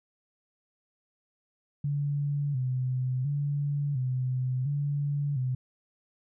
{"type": "tone with vibrato", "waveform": "sine", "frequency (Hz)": 135.7, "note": "C#3", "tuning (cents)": -36, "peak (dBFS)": -26, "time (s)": [1.84, 5.55], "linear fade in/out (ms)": 5, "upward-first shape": "square", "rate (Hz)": 0.71, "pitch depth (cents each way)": 100, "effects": []}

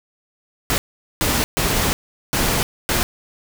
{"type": "noise bursts at uneven times", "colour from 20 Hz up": "pink", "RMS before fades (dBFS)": -19, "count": 5, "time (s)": [[0.7, 0.78], [1.21, 1.44], [1.57, 1.93], [2.33, 2.63], [2.89, 3.03]], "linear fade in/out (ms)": 0, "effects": []}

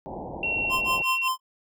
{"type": "low-pass noise", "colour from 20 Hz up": "white", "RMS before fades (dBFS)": -36, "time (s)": [0.06, 1.02], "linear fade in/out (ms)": 0, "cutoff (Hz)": 920, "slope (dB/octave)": 96}
{"type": "tone", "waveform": "sine", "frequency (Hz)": 2731, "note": "F7", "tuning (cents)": -39, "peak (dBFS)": -24, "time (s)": [0.43, 1.28], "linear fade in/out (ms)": 2}
{"type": "tone with tremolo", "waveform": "square", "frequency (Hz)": 1036, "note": "C6", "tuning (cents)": -17, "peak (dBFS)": -23, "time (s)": [0.69, 1.4], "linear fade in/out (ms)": 50, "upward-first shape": "sine", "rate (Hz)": 5.4, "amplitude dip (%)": 100}
{"effects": []}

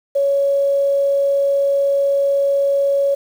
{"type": "tone with quantisation", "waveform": "sine", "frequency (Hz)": 558, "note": "C#5", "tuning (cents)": 11, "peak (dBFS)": -13, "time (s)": [0.15, 3.15], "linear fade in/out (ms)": 10, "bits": 7, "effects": []}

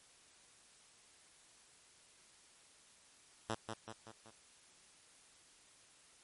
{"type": "tone with echo", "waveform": "5% pulse", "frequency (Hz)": 111.3, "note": "A2", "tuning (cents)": 20, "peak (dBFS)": -25, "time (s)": [3.49, 3.55], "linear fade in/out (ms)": 10, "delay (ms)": 190, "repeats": 4, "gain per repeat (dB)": -5, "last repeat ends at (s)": 4.31, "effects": ["white hiss -64 dBFS RMS until 6.23 s", "MP3 48 kbps"]}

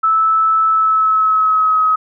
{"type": "tone with pitch glide", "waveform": "sine", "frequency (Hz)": [1310, 1271.2], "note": ["E6", "D#6"], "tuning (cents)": [-11, 37], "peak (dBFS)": -10, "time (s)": [0.03, 1.96], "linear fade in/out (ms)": 10, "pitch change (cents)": -52, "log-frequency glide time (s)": [0.69, 1.81], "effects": []}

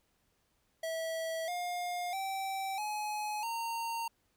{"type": "tone with pitch steps", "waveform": "square", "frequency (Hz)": [651, 709.9, 774.2, 844.2, 920.7], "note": ["E5", "F5", "G5", "G#5", "A#5"], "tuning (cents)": [-22, 28, -22, 28, -22], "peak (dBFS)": -35, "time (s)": [0.83, 4.08], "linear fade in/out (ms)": 5, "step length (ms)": 650, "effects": ["pink hiss -75 dBFS RMS until 4.36 s"]}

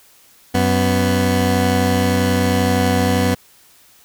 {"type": "tone pair together", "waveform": "20% pulse", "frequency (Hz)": [92.48, 246.9], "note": ["F#2", "B3"], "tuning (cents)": [0, 0], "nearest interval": "octave + perfect fourth", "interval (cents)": 1700, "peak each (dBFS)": -12, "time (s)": [0.54, 3.35], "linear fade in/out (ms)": 10, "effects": ["white hiss -50 dBFS RMS until 4.04 s"]}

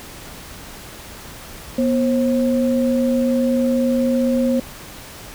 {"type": "tone pair together", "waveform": "sine", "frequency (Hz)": [243, 533.4], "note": ["B3", "C5"], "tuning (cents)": [-28, 33], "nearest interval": "octave + major second", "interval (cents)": 1361, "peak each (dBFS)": [-16, -20], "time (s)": [1.78, 4.6], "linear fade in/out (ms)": 5, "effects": ["pink hiss -37 dBFS RMS until 5.34 s"]}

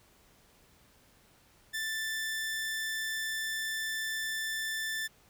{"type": "tone", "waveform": "sawtooth", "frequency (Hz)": 1767, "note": "A6", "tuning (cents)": 7, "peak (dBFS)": -29, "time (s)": [1.73, 5.08], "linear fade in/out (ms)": 20, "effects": ["pink hiss -63 dBFS RMS until 5.29 s"]}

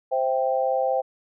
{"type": "chord", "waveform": "sine", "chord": "C major", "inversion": "none", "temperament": "equal", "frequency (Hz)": [523.3, 659.3, 784], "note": ["C5", "E5", "G5"], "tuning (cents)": [0, 0, 0], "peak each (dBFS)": [-23, -27, -25], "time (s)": [0.11, 1.02], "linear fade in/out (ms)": 20, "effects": []}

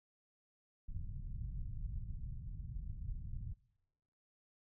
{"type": "low-pass noise", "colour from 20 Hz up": "pink", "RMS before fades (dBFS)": -43, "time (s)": [0.88, 3.54], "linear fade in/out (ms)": 10, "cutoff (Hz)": 130, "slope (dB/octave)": 24, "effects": ["noise-tail reverb RT60 1.0 s tail -25 dB re dry"]}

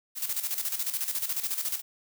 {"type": "noise with tremolo", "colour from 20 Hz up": "blue", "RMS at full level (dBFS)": -29, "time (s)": [0.15, 1.82], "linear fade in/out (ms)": 50, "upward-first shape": "square", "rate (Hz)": 14, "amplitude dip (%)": 65, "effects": []}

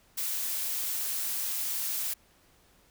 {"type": "noise", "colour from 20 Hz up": "blue", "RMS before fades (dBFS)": -32, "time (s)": [0.17, 2.14], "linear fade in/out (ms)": 10, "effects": ["pink hiss -63 dBFS RMS until 2.9 s"]}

